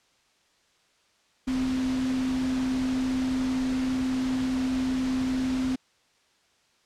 sine tone in noise, 258.5 Hz, C4, 21 cents flat, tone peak -24 dBFS, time 1.47-5.76 s, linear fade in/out 10 ms, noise pink, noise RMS -37 dBFS, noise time 1.47-5.76 s, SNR +10 dB, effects white hiss -65 dBFS RMS until 6.85 s + low-pass 6000 Hz 12 dB/octave

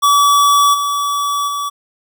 square tone with level steps, 1145 Hz, D6, 44 cents flat, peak -9 / -16 / -19 dBFS, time 0.02-1.7 s, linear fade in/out 20 ms, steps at 0.73 / 1.47 s, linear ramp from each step 20 ms, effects none

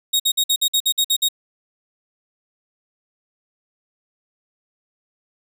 sawtooth tone bursts, 3758 Hz, A#7, 13 cents sharp, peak -12 dBFS, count 10, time 0.13-1.287 s, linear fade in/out 10 ms, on 68 ms, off 53 ms, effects none

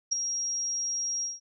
sine tone with ADSR envelope, 5630 Hz, F8, 13 cents sharp, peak -20 dBFS, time 0.11-1.4 s, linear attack 18 ms, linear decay 5 ms, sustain -8 dB, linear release 170 ms, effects none

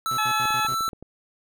square tone with pitch glide, 1318.5 to 1327.7 Hz, E6 to E6, 0 to +12 cents, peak -24 dBFS, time 0.06-0.89 s, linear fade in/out 0 ms, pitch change +12 cents, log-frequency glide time 0.23-0.37 s
sawtooth tone bursts, 126.6 Hz, B2, 43 cents sharp, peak -31 dBFS, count 5, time 0.11-0.744 s, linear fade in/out 2 ms, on 62 ms, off 81 ms
harmonic tone, 856 Hz, A5, 48 cents flat, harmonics 1 / 2 / 3 / 4, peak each -27 / -31 / -30 / -34 dBFS, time 0.18-0.67 s, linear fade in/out 5 ms
clicks, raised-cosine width 2 ms, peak -27 dBFS, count 8, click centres 0.455 / 0.506 / 0.649 / 0.722 / 0.808 / 0.881 / 0.932 / 1.026 s
effects none

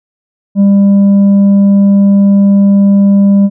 sine tone with tanh clipping, 199.1 Hz, G3, 27 cents sharp, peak -4 dBFS, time 0.55-3.5 s, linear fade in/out 50 ms, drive 4 dB, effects none

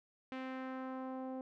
sawtooth tone with low-pass filter sweep, 260.6 Hz, C4, 7 cents flat, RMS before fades -43 dBFS, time 0.32-1.41 s, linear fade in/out 0 ms, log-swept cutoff 2600 to 670 Hz, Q 1.4, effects none

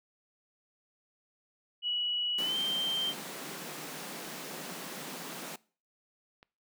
sine tone with pitch glide, 2931 to 3141 Hz, F#7 to G7, -17 to +3 cents, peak -29 dBFS, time 1.82-3.14 s, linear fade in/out 50 ms, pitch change +120 cents, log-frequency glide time 2.39-2.57 s
pink high-pass noise, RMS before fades -42 dBFS, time 2.38-5.56 s, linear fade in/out 5 ms, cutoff 150 Hz, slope 96 dB/octave
clicks, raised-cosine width 0.3 ms, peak -37 dBFS, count 3, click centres 3.305 / 4.249 / 6.429 s
effects noise-tail reverb RT60 0.4 s tail -22 dB re dry

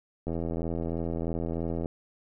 click train, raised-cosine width 2 ms, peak -19 dBFS, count 133, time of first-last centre 0.27-1.858 s, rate 83.1 Hz, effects none

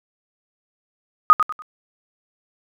sine tone with echo, 1244.5 Hz, D#6, in tune, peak -4 dBFS, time 1.3-1.33 s, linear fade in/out 0 ms, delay 97 ms, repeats 3, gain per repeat -10 dB, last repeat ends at 1.621 s, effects none

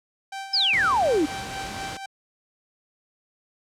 sawtooth tone with tremolo, 780 Hz, G5, 9 cents flat, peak -27 dBFS, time 0.32-2.06 s, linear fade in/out 5 ms, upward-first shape sine, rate 4.1 Hz, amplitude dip 55%
sine exponential sweep, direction down, 5310 to 277.2 Hz, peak -18 dBFS, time 0.53-1.26 s, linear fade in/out 10 ms
pink noise, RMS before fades -35 dBFS, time 0.73-1.97 s, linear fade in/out 2 ms
effects high-pass 60 Hz 12 dB/octave + low-pass 8000 Hz 12 dB/octave

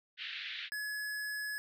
white band-pass noise, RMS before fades -42 dBFS, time 0.17-0.7 s, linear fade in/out 50 ms, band 1600 to 3900 Hz, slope 48 dB/octave
square tone, 1696 Hz, G#6, 36 cents sharp, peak -37 dBFS, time 0.72-1.58 s, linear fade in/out 0 ms
effects none

